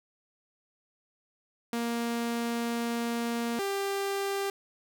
sawtooth tone pair in turn, 234.4 / 395.6 Hz, A#3 / G4, +10 / +16 cents, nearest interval major sixth, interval 906 cents, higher second, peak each -25 dBFS, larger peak neither, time 1.73-3.59 / 3.59-4.5 s, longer first, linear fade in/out 2 ms, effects none

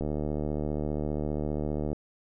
click train, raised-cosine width 2 ms, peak -18 dBFS, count 145, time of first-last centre 0.01-1.93 s, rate 75 Hz, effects none

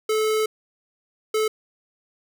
square tone bursts at uneven times, 433.9 Hz, A4, 24 cents flat, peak -20 dBFS, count 2, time 0.09-0.46 / 1.34-1.48 s, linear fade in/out 5 ms, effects none

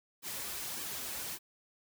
white noise with flanger, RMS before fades -40 dBFS, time 0.22-1.39 s, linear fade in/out 50 ms, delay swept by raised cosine 1.4 to 7 ms, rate 1.7 Hz, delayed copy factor -0.75, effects none

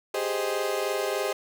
35% pulse chord, Ab major seventh, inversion third, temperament equal, 392 / 415.3 / 523.3 / 622.3 Hz, G4 / Ab4 / C5 / Eb5, 0 / 0 / 0 / 0 cents, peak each -30 dBFS, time 0.14-1.33 s, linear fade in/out 5 ms, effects none

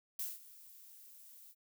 violet noise with ADSR envelope, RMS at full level -38 dBFS, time 0.19-1.55 s, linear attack 4 ms, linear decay 190 ms, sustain -19 dB, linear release 51 ms, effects none

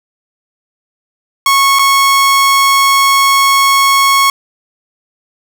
sawtooth tone with dropouts, 1100 Hz, C#6, 14 cents flat, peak -3 dBFS, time 1.46-4.3 s, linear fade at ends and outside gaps 2 ms, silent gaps 1.788-1.792 s, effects none

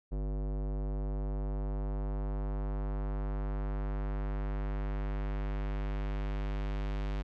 square tone with low-pass filter sweep, 50 Hz, G1, 35 cents sharp, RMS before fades -34 dBFS, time 0.11-7.23 s, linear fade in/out 20 ms, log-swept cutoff 540 to 3500 Hz, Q 0.93, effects none

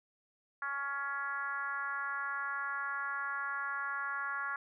sine tone with frequency modulation, 1396.9 Hz, F6, in tune, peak -34 dBFS, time 0.62-4.56 s, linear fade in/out 2 ms, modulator 281 Hz, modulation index 1.3, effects none

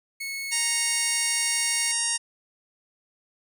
sawtooth tone, 2197 Hz, C#7, 16 cents flat, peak -27 dBFS, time 0.2-1.92 s, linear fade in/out 10 ms
harmonic tone, 932.3 Hz, A#5, in tune, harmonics 1 / 2 / 3 / 4 / 5 / 6 / 7 / 8 / 9 / 10, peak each -40 / -35 / -34 / -38 / -36 / -30 / -34 / -36 / -32 / -28 dBFS, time 0.51-2.18 s, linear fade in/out 20 ms
effects none

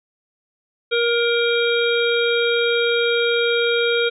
harmonic tone with a mistuned harmonic, 471.3 Hz, A#4, 19 cents sharp, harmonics 1 / 3 / 5 / 7 / 8, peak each -18 / -23 / -25 / -26 / -27 dBFS, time 0.91-4.1 s, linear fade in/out 20 ms, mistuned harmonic 7, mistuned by -26 cents, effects none

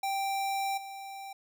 square tone with level steps, 784 Hz, G5, in tune, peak -30 / -41 dBFS, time 0.03-1.33 s, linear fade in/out 5 ms, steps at 0.77 s, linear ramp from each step 10 ms, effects none

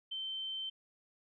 sine tone, 3100 Hz, G7, 20 cents flat, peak -37 dBFS, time 0.11-0.7 s, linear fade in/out 10 ms, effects none

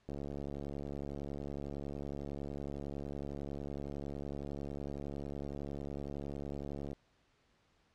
click train, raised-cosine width 2 ms, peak -29 dBFS, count 486, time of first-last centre 0.09-6.931 s, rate 70.9 Hz, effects pink hiss -72 dBFS RMS until 7.94 s + low-pass 5000 Hz 12 dB/octave

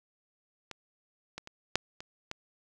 clicks, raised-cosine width 0.2 ms, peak -23 / -22 / -27 / -7 / -25 / -19 dBFS, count 6, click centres 0.713 / 1.38 / 1.474 / 1.756 / 2.005 / 2.314 s, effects none

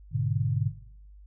sine chord, G# diminished, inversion none, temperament equal, 103.83 / 123.47 / 146.83 Hz, G#2 / B2 / D3, 0 / 0 / 0 cents, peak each -29 dBFS, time 0.11-0.72 s, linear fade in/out 50 ms, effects noise-tail reverb RT60 0.7 s tail -18 dB re dry + added 50 Hz sine -47 dBFS peak until 1.26 s

